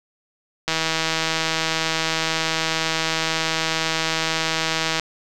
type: click train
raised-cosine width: 0.2 ms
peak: -4 dBFS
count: 696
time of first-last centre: 0.68-4.997 s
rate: 161 Hz
effects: none